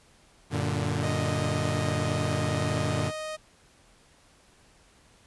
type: chord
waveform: sawtooth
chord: Gb augmented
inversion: none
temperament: equal with one note detuned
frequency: 94.88 / 116.54 / 146.83 Hz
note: Gb2 / Bb2 / D3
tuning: +44 / 0 / 0 cents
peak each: -27 / -27 / -26 dBFS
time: 0.5-3.12 s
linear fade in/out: 50 ms
type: tone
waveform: sawtooth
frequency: 622 Hz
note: D#5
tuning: 1 cent flat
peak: -29 dBFS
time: 1.02-3.37 s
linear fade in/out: 20 ms
effects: pink hiss -59 dBFS RMS until 5.26 s + resampled to 24000 Hz

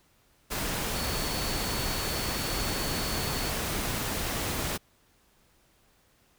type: tone in noise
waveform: sine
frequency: 4435 Hz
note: C#8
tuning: in tune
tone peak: -38 dBFS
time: 0.94-3.51 s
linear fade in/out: 20 ms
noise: pink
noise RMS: -31 dBFS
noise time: 0.5-4.78 s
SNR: -10 dB
effects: pink hiss -65 dBFS RMS until 6.38 s

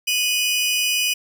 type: tone pair together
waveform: sawtooth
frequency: 2485 / 2953 Hz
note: D#7 / F#7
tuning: -3 / -4 cents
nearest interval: minor third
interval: 299 cents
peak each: -18 dBFS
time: 0.07-1.14 s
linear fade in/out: 10 ms
effects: none

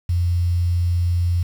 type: tone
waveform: sine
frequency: 87.31 Hz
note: F2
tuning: in tune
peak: -16 dBFS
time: 0.09-1.43 s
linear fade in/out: 5 ms
effects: 7-bit

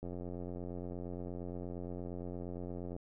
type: click train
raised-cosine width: 2 ms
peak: -30 dBFS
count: 261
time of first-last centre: 0.03-2.965 s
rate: 88.6 Hz
effects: none

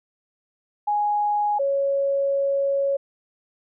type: tone pair in turn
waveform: sine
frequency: 830.6 / 554.4 Hz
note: G#5 / C#5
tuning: 0 / 0 cents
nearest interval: perfect fifth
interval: 700 cents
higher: first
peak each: -19 dBFS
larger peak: neither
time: 0.87-1.59 / 1.59-2.97 s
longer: second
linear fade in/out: 10 ms
effects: none

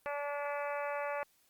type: harmonic tone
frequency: 288.2 Hz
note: D4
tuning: 33 cents flat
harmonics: 2 / 3 / 4 / 5 / 6 / 7 / 8 / 9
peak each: -37 / -41 / -43 / -45 / -47 / -48 / -49 / -50 dBFS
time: 0.06-1.23 s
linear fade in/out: 0 ms
effects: white hiss -70 dBFS RMS until 1.49 s + Opus 32 kbps

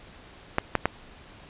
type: clicks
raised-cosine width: 0.5 ms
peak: -6 dBFS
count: 3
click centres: 0.584 / 0.753 / 0.856 s
effects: pink hiss -49 dBFS RMS until 1.49 s + resampled to 8000 Hz

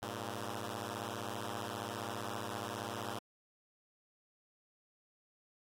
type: beating tone pair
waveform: 5% pulse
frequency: 101.1 / 116.1 Hz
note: G#2 / A#2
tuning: -46 / -7 cents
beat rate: 15 Hz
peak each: -31 dBFS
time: 0.02-3.19 s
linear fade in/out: 5 ms
effects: AAC 48 kbps

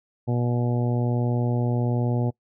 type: harmonic tone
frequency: 121.1 Hz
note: B2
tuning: 34 cents flat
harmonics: 1 / 2 / 3 / 4 / 5 / 6 / 7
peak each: -22 / -28 / -32 / -34 / -36 / -38 / -39 dBFS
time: 0.27-2.31 s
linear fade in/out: 20 ms
effects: noise-tail reverb RT60 0.1 s tail -23 dB re dry

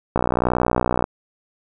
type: click train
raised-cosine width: 1 ms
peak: -4 dBFS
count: 55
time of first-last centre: 0.16-1.041 s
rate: 61.3 Hz
effects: none

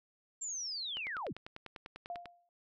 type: linear sweep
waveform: sine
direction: down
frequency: 7440 to 70 Hz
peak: -37 dBFS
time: 0.41-1.33 s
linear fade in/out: 10 ms
type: click train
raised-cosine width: 0.3 ms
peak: -29 dBFS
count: 14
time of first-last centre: 0.97-2.257 s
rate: 10.1 Hz
type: tone with exponential decay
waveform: sine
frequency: 698.5 Hz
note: F5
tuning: in tune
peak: -36 dBFS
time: 2.1-2.49 s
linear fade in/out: 1 ms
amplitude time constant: 83 ms
effects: none

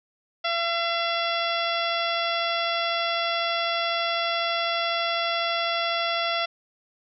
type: harmonic tone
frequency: 678 Hz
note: E5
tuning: 49 cents sharp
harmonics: 1 / 2 / 3 / 4 / 5 / 6 / 7 / 8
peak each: -28 / -29 / -32 / -33 / -30 / -41 / -36 / -40 dBFS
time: 0.44-6.46 s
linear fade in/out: 10 ms
effects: none

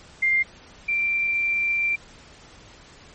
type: tone pair in turn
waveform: sine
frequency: 2100 / 2357 Hz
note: C7 / D7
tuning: +6 / +6 cents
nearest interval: major second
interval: 200 cents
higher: second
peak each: -17 / -20 dBFS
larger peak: first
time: 0.22-0.43 / 0.88-1.96 s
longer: second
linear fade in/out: 10 ms
effects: pink hiss -48 dBFS RMS until 3.14 s + MP3 32 kbps

